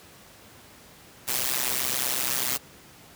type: noise with amplitude modulation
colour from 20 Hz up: white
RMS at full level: -23 dBFS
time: 1.27-2.58 s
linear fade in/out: 20 ms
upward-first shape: sine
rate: 128 Hz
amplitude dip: 95%
effects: pink hiss -50 dBFS RMS until 3.15 s + high-pass 80 Hz 12 dB/octave